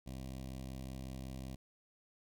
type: tone with notch filter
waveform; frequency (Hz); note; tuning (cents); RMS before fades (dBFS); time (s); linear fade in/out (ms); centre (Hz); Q
15% pulse; 65.41; C2; 0; -45; 0.06-1.56; 10; 1400; 0.79
effects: none